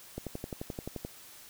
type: click train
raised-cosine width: 2 ms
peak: -23 dBFS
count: 11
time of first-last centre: 0.18-1.05 s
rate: 11.5 Hz
effects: white hiss -52 dBFS RMS until 1.49 s